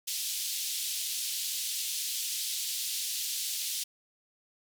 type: band-pass noise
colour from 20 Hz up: pink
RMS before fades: -34 dBFS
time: 0.07-3.84 s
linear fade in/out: 10 ms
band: 3300 to 16000 Hz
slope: 24 dB/octave
effects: none